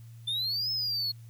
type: exponential two-way sweep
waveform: triangle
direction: up then down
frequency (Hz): 3520 to 5230 to 4298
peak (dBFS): -27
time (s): 0.27-1.12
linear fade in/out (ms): 10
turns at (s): 0.71
effects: added 115 Hz sine -45 dBFS peak until 1.29 s + white hiss -64 dBFS RMS until 1.29 s